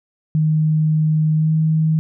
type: tone with pitch glide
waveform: sine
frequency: 155.56 to 157.91 Hz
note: D#3 to D#3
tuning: 0 to +26 cents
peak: -13 dBFS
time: 0.35-1.99 s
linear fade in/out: 0 ms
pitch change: +26 cents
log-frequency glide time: 1.35-1.52 s
effects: none